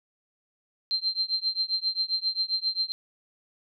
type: tone with tremolo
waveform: sine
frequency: 4143 Hz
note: C8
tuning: 18 cents flat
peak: -21 dBFS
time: 0.91-2.92 s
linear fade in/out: 0 ms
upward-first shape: triangle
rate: 7.5 Hz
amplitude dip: 100%
effects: none